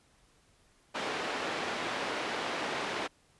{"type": "band-pass noise", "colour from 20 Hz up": "pink", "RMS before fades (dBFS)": -35, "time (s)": [0.94, 3.08], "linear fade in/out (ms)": 20, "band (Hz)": [360, 3300], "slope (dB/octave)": 12, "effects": ["pink hiss -66 dBFS RMS until 3.39 s", "resampled to 24000 Hz"]}